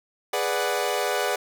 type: chord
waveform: sawtooth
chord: G# half-diminished seventh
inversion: none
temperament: equal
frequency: 415.3 / 493.9 / 587.3 / 740 Hz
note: G#4 / B4 / D5 / F#5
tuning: 0 / 0 / 0 / 0 cents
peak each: -25 dBFS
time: 0.33-1.36 s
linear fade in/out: 5 ms
effects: none